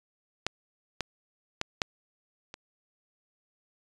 clicks, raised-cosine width 0.2 ms, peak -10 / -12 / -11 / -8 / -24 dBFS, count 5, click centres 0.466 / 1.007 / 1.614 / 1.818 / 2.541 s, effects resampled to 22050 Hz

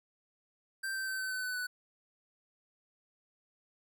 square tone with pitch steps, 1568 / 1554.5 / 1541.1 / 1527.8 / 1514.6 / 1501.5 / 1488.6 Hz, G6 / G6 / G6 / G6 / F#6 / F#6 / F#6, 0 / -15 / -30 / -45 / +40 / +25 / +10 cents, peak -35 dBFS, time 0.83-1.67 s, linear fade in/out 10 ms, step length 120 ms, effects none

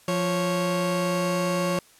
30% pulse tone pair together, 174.61 / 553 Hz, F3 / C#5, 0 / -4 cents, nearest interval octave + minor sixth, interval 1996 cents, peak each -23 dBFS, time 0.08-1.79 s, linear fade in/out 2 ms, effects white hiss -55 dBFS RMS until 1.99 s + low-pass 12000 Hz 12 dB/octave

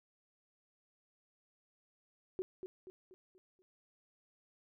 sine tone with echo, 372.1 Hz, F#4, 10 cents sharp, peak -34 dBFS, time 2.39-2.42 s, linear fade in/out 0 ms, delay 240 ms, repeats 5, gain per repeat -7 dB, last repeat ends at 3.62 s, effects none

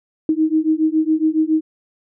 sine beating tone pair, 311.1 / 318.3 Hz, D#4 / D#4, 0 / +39 cents, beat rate 7.2 Hz, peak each -17 dBFS, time 0.29-1.61 s, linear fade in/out 2 ms, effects none

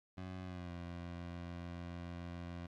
20% pulse tone with pitch glide, 92.5 to 86.81 Hz, F#2 to F2, 0 to -10 cents, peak -39 dBFS, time 0.17-2.67 s, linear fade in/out 10 ms, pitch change -110 cents, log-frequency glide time 0.43-0.73 s, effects low-pass 4000 Hz 12 dB/octave + 13-bit

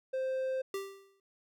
triangle tone, 523.3 Hz, C5, in tune, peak -29 dBFS, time 0.13-0.62 s, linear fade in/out 10 ms
square tone with exponential decay, 392 Hz, G4, in tune, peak -33 dBFS, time 0.74-1.2 s, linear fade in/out 2 ms, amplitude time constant 100 ms
effects none

